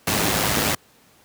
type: noise with amplitude modulation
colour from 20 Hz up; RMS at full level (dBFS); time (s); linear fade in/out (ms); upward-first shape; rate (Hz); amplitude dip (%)
pink; -18; 0.07-0.75; 5; sine; 104; 50
effects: pink hiss -55 dBFS RMS until 1.24 s + high-pass 100 Hz 12 dB/octave